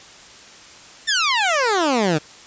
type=exponential sweep; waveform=15% pulse; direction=down; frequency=1842 to 144.6 Hz; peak=-10 dBFS; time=1.07-2.19 s; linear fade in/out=20 ms; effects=white hiss -43 dBFS RMS until 2.46 s + resampled to 16000 Hz